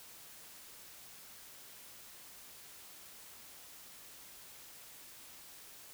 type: silence
effects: white hiss -54 dBFS RMS until 5.93 s